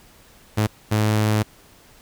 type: tone bursts at uneven times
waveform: sawtooth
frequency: 107.2 Hz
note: A2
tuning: 45 cents flat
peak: -13 dBFS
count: 2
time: 0.57-0.67 / 0.91-1.43 s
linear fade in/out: 10 ms
effects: pink hiss -51 dBFS RMS until 2.01 s